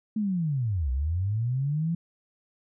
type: linear two-way sweep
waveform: sine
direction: down then up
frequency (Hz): 221.4 to 61.2 to 171.3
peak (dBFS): -24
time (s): 0.16-1.95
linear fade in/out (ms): 5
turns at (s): 0.91
effects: none